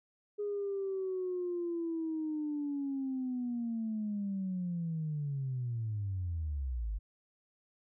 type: linear sweep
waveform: sine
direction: down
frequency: 415.3 to 48 Hz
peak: -32 dBFS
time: 0.38-6.99 s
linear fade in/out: 20 ms
effects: tanh soft clip ceiling -28 dBFS